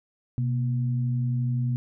sine tone pair together, 125.81 / 237.5 Hz, B2 / A#3, +32 / +33 cents, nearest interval major seventh, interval 1101 cents, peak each -23 / -33 dBFS, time 0.38-1.76 s, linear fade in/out 0 ms, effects none

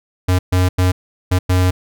square tone bursts at uneven times, 91.4 Hz, F#2, 21 cents flat, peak -12 dBFS, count 5, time 0.28-0.39 / 0.52-0.69 / 0.78-0.92 / 1.31-1.39 / 1.49-1.71 s, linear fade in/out 10 ms, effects none

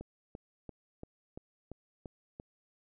click train, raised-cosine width 2 ms, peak -30 dBFS, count 8, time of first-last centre 0.01-2.399 s, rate 2.93 Hz, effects none

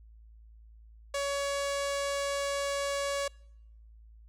sawtooth tone with low-pass filter, 562 Hz, C#5, 24 cents sharp, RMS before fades -32 dBFS, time 1.14-3.28 s, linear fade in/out 5 ms, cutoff 8500 Hz, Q 1.4, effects noise-tail reverb RT60 0.8 s tail -26 dB re dry + added 55 Hz sine -51 dBFS peak until 4.28 s

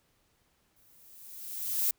violet noise with exponential growth, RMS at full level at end -26 dBFS, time 0.76-1.91 s, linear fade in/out 5 ms, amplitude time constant 250 ms, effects pink hiss -71 dBFS RMS until 1.98 s

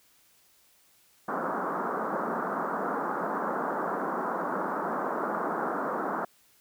white band-pass noise, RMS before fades -31 dBFS, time 1.28-6.25 s, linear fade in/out 5 ms, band 180 to 1400 Hz, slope 48 dB/octave, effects white hiss -63 dBFS RMS until 6.6 s

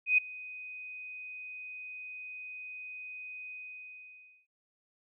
sine tone with ADSR envelope, 2500 Hz, D#7, 8 cents sharp, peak -19 dBFS, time 0.06-4.47 s, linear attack 120 ms, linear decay 6 ms, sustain -22 dB, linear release 960 ms, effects none

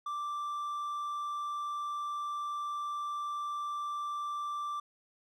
triangle tone, 1174.7 Hz, D6, in tune, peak -32 dBFS, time 0.06-4.8 s, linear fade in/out 5 ms, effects none

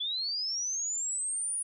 sine linear sweep, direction up, 3381 to 9800 Hz, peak -30 dBFS, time 0-1.63 s, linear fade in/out 10 ms, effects none

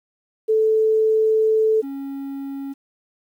sine / triangle tone pair in turn, 438.1 / 275 Hz, A4 / C#4, -7 / -14 cents, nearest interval minor sixth, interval 807 cents, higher first, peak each -14 / -25 dBFS, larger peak first, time 0.48-1.82 / 1.82-2.74 s, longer first, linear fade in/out 20 ms, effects 9-bit

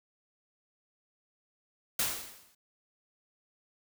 white noise with exponential decay, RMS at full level -27 dBFS, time 1.99-2.55 s, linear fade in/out 5 ms, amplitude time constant 120 ms, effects none

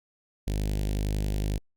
sawtooth tone with notch filter, 51 Hz, G#1, 31 cents flat, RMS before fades -28 dBFS, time 0.47-1.58 s, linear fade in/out 5 ms, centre 1200 Hz, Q 0.51, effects Opus 48 kbps

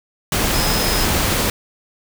sine tone in noise, 5100 Hz, D#8, 42 cents sharp, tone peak -24 dBFS, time 0.54-1.05 s, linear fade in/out 2 ms, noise pink, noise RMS -18 dBFS, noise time 0.32-1.5 s, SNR -9 dB, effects none

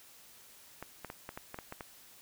clicks, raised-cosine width 0.5 ms, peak -26 dBFS, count 9, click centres 0.826 / 1.047 / 1.101 / 1.291 / 1.375 / 1.544 / 1.588 / 1.724 / 1.808 s, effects white hiss -57 dBFS RMS until 2.21 s

